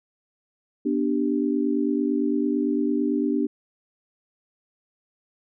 sine chord, G major, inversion first, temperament equal with one note detuned, 244.8 / 293.7 / 392 Hz, B3 / D4 / G4, -15 / 0 / 0 cents, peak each -25 / -23 / -28 dBFS, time 0.85-3.47 s, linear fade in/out 10 ms, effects none

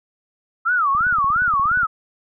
sine tone with vibrato, 1277 Hz, D#6, 45 cents sharp, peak -15 dBFS, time 0.65-1.87 s, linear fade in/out 20 ms, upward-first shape sine, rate 2.9 Hz, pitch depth 270 cents each way
click train, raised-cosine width 5 ms, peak -24 dBFS, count 16, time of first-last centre 0.95-1.832 s, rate 17 Hz
effects none

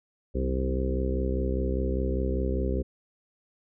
harmonic tone with a mistuned harmonic, 65 Hz, C2, 11 cents flat, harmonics 1 / 2 / 3 / 4 / 5 / 6 / 7 / 8, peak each -27 / -37 / -35 / -35 / -38 / -33 / -38 / -36 dBFS, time 0.34-2.83 s, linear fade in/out 20 ms, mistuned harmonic 3, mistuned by -38 cents, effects none

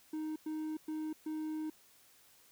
triangle tone bursts at uneven times, 311.1 Hz, D#4, in tune, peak -34 dBFS, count 4, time 0.13-0.36 / 0.46-0.77 / 0.88-1.13 / 1.26-1.7 s, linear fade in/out 5 ms, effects white hiss -64 dBFS RMS until 2.51 s

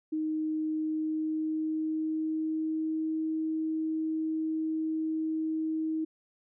sine tone with pitch glide, 311.9 to 316.8 Hz, D#4 to D#4, +4 to +31 cents, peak -28 dBFS, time 0.12-6.05 s, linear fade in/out 10 ms, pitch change +27 cents, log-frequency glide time 0.72-3.2 s, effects none

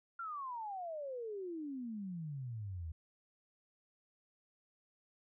sine exponential sweep, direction down, 1400 to 76.8 Hz, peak -40 dBFS, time 0.19-2.92 s, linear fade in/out 5 ms, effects none

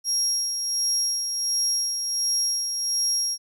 35% pulse tone with tremolo, 5600 Hz, F8, 4 cents sharp, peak -18 dBFS, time 0.04-3.38 s, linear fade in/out 50 ms, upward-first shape sine, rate 1.4 Hz, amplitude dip 45%, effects none

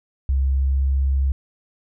sine tone with pitch glide, 67.1 to 67.68 Hz, C2 to C#2, +44 to -41 cents, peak -16 dBFS, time 0.29-1.32 s, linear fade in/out 0 ms, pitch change +15 cents, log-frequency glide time 0.48-0.82 s, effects none

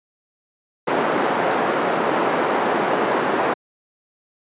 pink band-pass noise, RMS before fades -20 dBFS, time 0.87-3.54 s, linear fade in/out 10 ms, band 330 to 1300 Hz, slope 12 dB/octave, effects high-pass 150 Hz 12 dB/octave + resampled to 8000 Hz

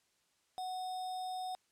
sine tone with sample-and-hold, 740 Hz, F#5, in tune, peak -37 dBFS, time 0.58-1.55 s, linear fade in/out 0 ms, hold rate 4410 Hz, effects white hiss -75 dBFS RMS until 1.71 s + low-pass 9000 Hz 12 dB/octave

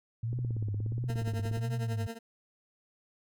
sine tone with vibrato, 112 Hz, A2, 31 cents sharp, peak -30 dBFS, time 0.23-2.07 s, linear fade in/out 5 ms, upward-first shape triangle, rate 1.5 Hz, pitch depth 190 cents each way
click train, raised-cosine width 3 ms, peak -28 dBFS, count 22, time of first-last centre 0.33-1.573 s, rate 16.9 Hz
20% pulse tone with tremolo, 228.5 Hz, A#3, 34 cents flat, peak -30 dBFS, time 1.08-2.19 s, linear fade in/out 20 ms, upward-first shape triangle, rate 11 Hz, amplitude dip 95%
effects none

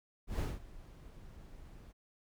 brown noise with ADSR envelope, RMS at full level -32 dBFS, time 0.27-1.93 s, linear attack 130 ms, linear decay 190 ms, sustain -20 dB, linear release 23 ms, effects none

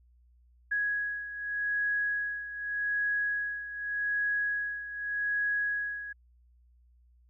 sine beating tone pair, 1665 / 1665.84 Hz, G#6 / G#6, +4 / +5 cents, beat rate 0.84 Hz, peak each -30 / -35 dBFS, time 0.71-6.13 s, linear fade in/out 10 ms, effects added 60 Hz sine -59 dBFS peak until 7.29 s

